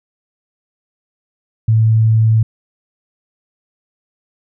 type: tone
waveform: sine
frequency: 111.1 Hz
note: A2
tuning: 17 cents sharp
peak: -8 dBFS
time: 1.68-2.43 s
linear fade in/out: 5 ms
effects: none